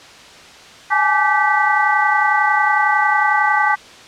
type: tone cluster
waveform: sine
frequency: 828 / 859 / 1168 / 1538 / 1960 Hz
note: G#5 / A5 / D6 / G6 / B6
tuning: -5 / -42 / -10 / -33 / -14 cents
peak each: -19 dBFS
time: 0.9-3.76 s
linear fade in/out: 20 ms
effects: white hiss -40 dBFS RMS until 4.07 s + low-pass 5000 Hz 12 dB/octave